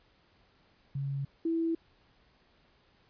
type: tone pair in turn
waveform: sine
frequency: 138.5 / 329.4 Hz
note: C#3 / E4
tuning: -1 / -1 cents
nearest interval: octave + minor third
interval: 1500 cents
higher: second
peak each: -31 / -27 dBFS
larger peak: second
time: 0.95-1.25 / 1.45-1.75 s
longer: neither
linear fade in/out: 5 ms
effects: pink hiss -66 dBFS RMS until 3.09 s + resampled to 11025 Hz